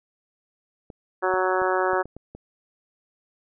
clicks, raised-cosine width 2 ms, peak -26 dBFS, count 7, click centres 0.902 / 1.339 / 1.618 / 1.933 / 2.056 / 2.166 / 2.35 s
harmonic tone, 185.7 Hz, F#3, 7 cents sharp, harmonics 2 / 3 / 4 / 5 / 6 / 7 / 8 / 9, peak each -25 / -27 / -28 / -29 / -30 / -30 / -31 / -32 dBFS, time 1.22-2.03 s, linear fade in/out 20 ms
effects none

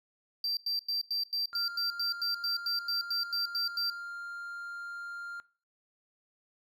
triangle tone bursts, 4699 Hz, D8, in tune, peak -28 dBFS, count 16, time 0.44-3.9 s, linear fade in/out 2 ms, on 130 ms, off 92 ms
triangle tone, 1396.9 Hz, F6, in tune, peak -37 dBFS, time 1.53-5.4 s, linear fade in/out 0 ms
effects noise-tail reverb RT60 0.4 s tail -20 dB re dry

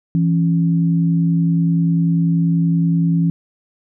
sine tone pair together, 166.84 / 277.2 Hz, E3 / C#4, +21 / 0 cents, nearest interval major sixth, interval 879 cents, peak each -13 / -22 dBFS, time 0.15-3.3 s, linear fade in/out 0 ms, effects none

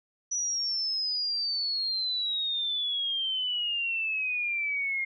sine exponential sweep, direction down, 5920 to 2125 Hz, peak -27 dBFS, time 0.31-5.05 s, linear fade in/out 10 ms, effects none

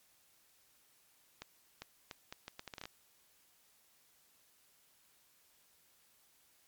accelerating click train, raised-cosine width 0.2 ms, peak -27 dBFS, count 12, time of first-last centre 1.42-2.855 s, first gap 400 ms, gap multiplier 0.73, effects white hiss -69 dBFS RMS until 6.67 s + MP3 96 kbps

